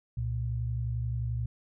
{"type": "tone pair together", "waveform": "sine", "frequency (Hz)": [65.59, 117], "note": ["C2", "A#2"], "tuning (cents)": [5, 7], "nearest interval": "minor seventh", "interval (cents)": 1002, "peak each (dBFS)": [-34, -30], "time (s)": [0.17, 1.46], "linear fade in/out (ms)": 5, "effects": []}